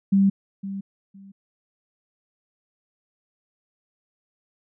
sine tone with echo, 196 Hz, G3, in tune, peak -14 dBFS, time 0.12-0.3 s, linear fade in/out 10 ms, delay 510 ms, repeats 2, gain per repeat -14 dB, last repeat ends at 1.32 s, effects none

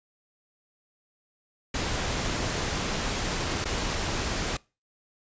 pink noise with dropouts, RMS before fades -29 dBFS, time 1.74-4.57 s, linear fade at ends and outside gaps 5 ms, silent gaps 3.644-3.654 s, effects noise-tail reverb RT60 0.3 s tail -24 dB re dry + resampled to 16000 Hz

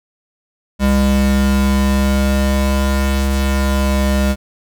square tone pair together, 67.3 / 201.7 Hz, C2 / G3, +49 / +50 cents, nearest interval octave + perfect fifth, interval 1901 cents, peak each -15 / -16 dBFS, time 0.79-4.36 s, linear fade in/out 50 ms, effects none

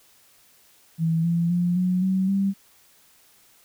sine tone with pitch steps, 163.4 / 169.46 / 175.74 / 182.25 / 189 / 196.01 Hz, E3 / E3 / F3 / F#3 / F#3 / G3, -15 / +48 / +11 / -26 / +37 / 0 cents, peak -19 dBFS, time 0.98-2.54 s, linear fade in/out 50 ms, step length 260 ms, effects white hiss -57 dBFS RMS until 3.64 s

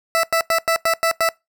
20% pulse tone bursts, 660 Hz, E5, 2 cents sharp, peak -10 dBFS, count 7, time 0.15-1.289 s, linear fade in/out 0 ms, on 83 ms, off 93 ms, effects noise-tail reverb RT60 0.2 s tail -23 dB re dry

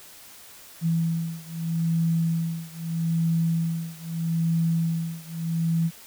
sine beating tone pair, 164.81 / 165.6 Hz, E3 / E3, 0 / +8 cents, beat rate 0.79 Hz, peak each -25 / -26 dBFS, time 0.81-5.91 s, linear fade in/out 50 ms, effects white hiss -47 dBFS RMS until 6.06 s

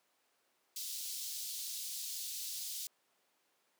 pink high-pass noise, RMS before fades -42 dBFS, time 0.76-2.87 s, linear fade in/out 2 ms, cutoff 3900 Hz, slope 24 dB/octave, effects pink hiss -75 dBFS RMS until 3.79 s + high-pass 400 Hz 12 dB/octave

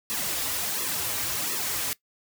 white noise with flanger, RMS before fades -29 dBFS, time 0.1-1.93 s, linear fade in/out 0 ms, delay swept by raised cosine 1.3 to 5.6 ms, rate 1.4 Hz, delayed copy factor -0.85, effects noise-tail reverb RT60 0.1 s tail -19 dB re dry

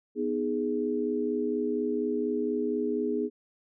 sine chord, G# minor, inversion first, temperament equal, 246.9 / 311.1 / 415.3 Hz, B3 / D#4 / G#4, 0 / 0 / 0 cents, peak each -31 / -32 / -29 dBFS, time 0.15-3.3 s, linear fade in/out 50 ms, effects none

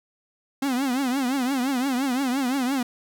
45% pulse tone with vibrato, 261.6 Hz, C4, in tune, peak -22 dBFS, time 0.62-2.83 s, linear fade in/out 5 ms, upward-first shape triangle, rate 5.8 Hz, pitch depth 160 cents each way, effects none

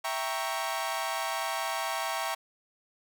sawtooth chord, E diminished seventh, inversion none, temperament equal, 659.3 / 784 / 932.3 / 1108.7 Hz, E5 / G5 / Bb5 / Db6, 0 / 0 / 0 / 0 cents, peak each -32 dBFS, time 0.04-2.35 s, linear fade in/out 10 ms, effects none

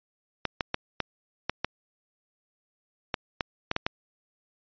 clicks, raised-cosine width 0.3 ms, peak -10 dBFS, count 11, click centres 0.453 / 0.608 / 0.744 / 1.003 / 1.496 / 1.646 / 3.142 / 3.408 / 3.714 / 3.764 / 3.865 s, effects resampled to 11025 Hz

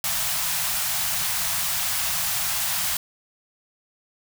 white band-stop noise, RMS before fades -25 dBFS, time 0.04-2.97 s, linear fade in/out 2 ms, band 190 to 620 Hz, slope 96 dB/octave, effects none

